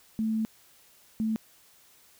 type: tone bursts at uneven times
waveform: sine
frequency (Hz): 220.4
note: A3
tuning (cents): +3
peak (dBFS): -25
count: 2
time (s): 0.19-0.45 / 1.2-1.36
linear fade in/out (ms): 0
effects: white hiss -59 dBFS RMS until 2.19 s